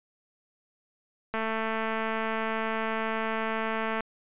click train, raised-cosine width 0.5 ms, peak -16 dBFS, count 593, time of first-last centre 1.34-4.007 s, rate 222 Hz, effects resampled to 8000 Hz

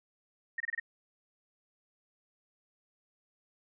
sine tone bursts, 1855 Hz, A#6, 9 cents flat, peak -31 dBFS, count 5, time 0.58-0.799 s, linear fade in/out 5 ms, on 23 ms, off 26 ms, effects none

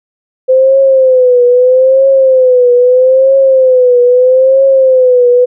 sine tone with vibrato, 514 Hz, C5, 31 cents flat, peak -3 dBFS, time 0.48-5.46 s, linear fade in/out 20 ms, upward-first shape triangle, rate 0.78 Hz, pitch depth 98 cents each way, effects none

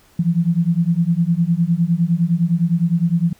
sine beating tone pair, 164.81 / 174.61 Hz, E3 / F3, 0 / 0 cents, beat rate 9.8 Hz, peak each -17 dBFS, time 0.19-3.33 s, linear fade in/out 5 ms, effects pink hiss -53 dBFS RMS until 3.39 s

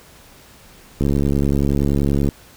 click train, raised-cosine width 3 ms, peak -6 dBFS, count 91, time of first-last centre 1.01-2.288 s, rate 70.4 Hz, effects pink hiss -46 dBFS RMS until 2.56 s

